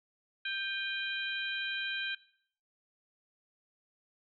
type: harmonic tone with a mistuned harmonic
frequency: 786 Hz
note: G5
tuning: 4 cents sharp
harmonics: 2 / 3 / 4 / 5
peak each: -36 / -39 / -40 / -42 dBFS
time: 0.45-2.15 s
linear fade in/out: 5 ms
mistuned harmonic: 3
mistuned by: +60 cents
effects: noise-tail reverb RT60 0.6 s tail -19 dB re dry